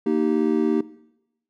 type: chord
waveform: triangle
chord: Eb major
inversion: second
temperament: just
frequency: 233.3 / 311.1 / 388.9 Hz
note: Bb3 / Eb4 / G4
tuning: +2 / 0 / -14 cents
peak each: -21 dBFS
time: 0.06-0.81 s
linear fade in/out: 5 ms
effects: noise-tail reverb RT60 0.9 s tail -19 dB re dry